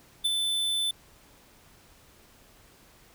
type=tone with ADSR envelope; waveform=square; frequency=3520 Hz; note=A7; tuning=in tune; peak=-22 dBFS; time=0.24-0.91 s; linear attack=15 ms; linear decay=24 ms; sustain=-4 dB; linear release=4 ms; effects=pink hiss -57 dBFS RMS until 3.14 s